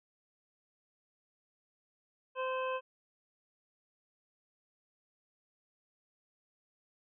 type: harmonic tone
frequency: 518 Hz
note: C5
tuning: 17 cents flat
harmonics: 1 / 2 / 3 / 5 / 6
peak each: -35 / -37 / -45 / -44 / -52 dBFS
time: 2.35-2.81 s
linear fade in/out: 50 ms
effects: none

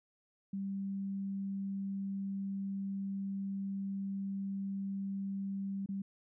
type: tone with dropouts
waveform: sine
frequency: 196 Hz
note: G3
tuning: in tune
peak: -35 dBFS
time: 0.53-6.02 s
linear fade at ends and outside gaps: 5 ms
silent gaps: 5.861-5.888 s
effects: none

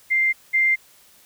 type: tone pair in turn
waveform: sine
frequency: 2095 / 2095 Hz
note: C7 / C7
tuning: +2 / +2 cents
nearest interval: unison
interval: 0 cents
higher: neither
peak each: -16 / -15 dBFS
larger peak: second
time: 0.1-0.33 / 0.53-0.76 s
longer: neither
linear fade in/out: 20 ms
effects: white hiss -53 dBFS RMS until 1.25 s

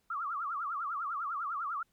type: tone with vibrato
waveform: sine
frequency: 1244.5 Hz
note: D#6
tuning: in tune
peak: -33 dBFS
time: 0.1-1.83 s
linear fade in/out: 5 ms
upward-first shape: triangle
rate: 10 Hz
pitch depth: 230 cents each way
effects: pink hiss -75 dBFS RMS until 1.92 s

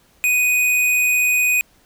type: tone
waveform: square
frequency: 2489 Hz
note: D#7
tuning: in tune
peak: -15 dBFS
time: 0.24-1.61 s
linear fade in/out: 0 ms
effects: pink hiss -56 dBFS RMS until 1.85 s

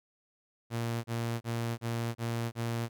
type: tone bursts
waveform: sawtooth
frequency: 116.54 Hz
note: A#2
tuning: in tune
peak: -27 dBFS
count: 6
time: 0.7-2.89 s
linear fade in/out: 50 ms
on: 340 ms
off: 30 ms
effects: none

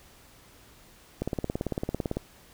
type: click train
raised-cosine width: 2 ms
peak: -15 dBFS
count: 18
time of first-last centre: 1.22-2.17 s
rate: 17.9 Hz
effects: pink hiss -55 dBFS RMS until 2.53 s

